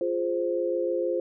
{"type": "chord", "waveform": "sine", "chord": "F minor", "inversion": "none", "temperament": "equal", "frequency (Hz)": [349.2, 415.3, 523.3], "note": ["F4", "Ab4", "C5"], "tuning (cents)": [0, 0, 0], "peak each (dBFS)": [-28, -32, -27], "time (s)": [0.01, 1.2], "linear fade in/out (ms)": 2, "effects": []}